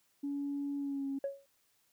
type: tone with pitch glide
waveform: sine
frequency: 283.1 to 274.2 Hz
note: C#4 to C#4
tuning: +37 to -19 cents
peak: -33 dBFS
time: 0.23-1.19 s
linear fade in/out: 10 ms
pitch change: -56 cents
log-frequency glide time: 0.77-1.07 s
type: tone with exponential decay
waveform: sine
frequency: 554 Hz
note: C#5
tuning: 1 cent flat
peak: -28 dBFS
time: 1.24-1.46 s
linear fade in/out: 2 ms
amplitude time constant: 47 ms
effects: tanh soft clip ceiling -29 dBFS + white hiss -73 dBFS RMS until 1.92 s